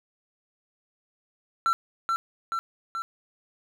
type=tone with echo; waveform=triangle; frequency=1347 Hz; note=E6; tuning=37 cents sharp; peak=-18 dBFS; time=1.66-1.73 s; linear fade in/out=0 ms; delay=430 ms; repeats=3; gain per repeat=-3 dB; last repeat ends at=3.02 s; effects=none